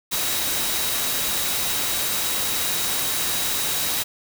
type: tone in noise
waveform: sine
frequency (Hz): 3842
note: B7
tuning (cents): -48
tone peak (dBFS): -32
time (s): 0.11-4.04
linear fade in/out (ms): 20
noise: white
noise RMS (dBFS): -24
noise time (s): 0.11-4.04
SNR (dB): -11
effects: none